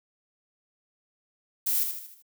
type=noise with echo; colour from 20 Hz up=violet; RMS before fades=-26 dBFS; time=1.66-1.84 s; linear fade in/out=10 ms; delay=77 ms; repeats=5; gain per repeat=-6 dB; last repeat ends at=2.225 s; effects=none